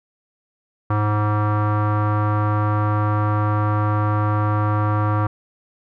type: tone with low-pass filter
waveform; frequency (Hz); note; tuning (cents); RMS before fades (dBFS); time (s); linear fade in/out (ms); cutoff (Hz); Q
square; 105.3; G#2; +24; -19; 0.9-5.27; 5; 1200; 4.2
effects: none